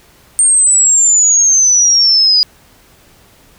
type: exponential sweep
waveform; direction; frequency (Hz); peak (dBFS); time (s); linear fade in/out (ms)
sine; down; 8730 to 4892; -6; 0.39-2.43; 0
effects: pink hiss -46 dBFS RMS until 3.58 s